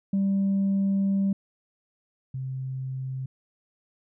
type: tone pair in turn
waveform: sine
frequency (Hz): 196 / 131.38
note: G3 / C3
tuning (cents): 0 / +7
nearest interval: perfect fifth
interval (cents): 693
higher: first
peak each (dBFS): -19 / -29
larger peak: first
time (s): 0.13-1.33 / 2.34-3.26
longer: first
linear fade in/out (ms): 5
effects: tanh soft clip ceiling -19 dBFS